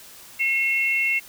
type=tone pair together; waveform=sine; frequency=2160 / 2714 Hz; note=C#7 / E7; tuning=-45 / +50 cents; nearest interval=major third; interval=395 cents; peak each=-21 / -23 dBFS; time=0.39-1.2 s; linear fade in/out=20 ms; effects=white hiss -45 dBFS RMS until 1.28 s